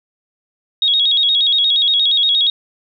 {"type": "tone with vibrato", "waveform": "sine", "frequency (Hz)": 3532, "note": "A7", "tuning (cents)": 6, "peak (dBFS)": -11, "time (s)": [0.82, 2.5], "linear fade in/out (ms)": 2, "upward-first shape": "square", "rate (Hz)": 8.5, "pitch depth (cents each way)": 99, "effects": []}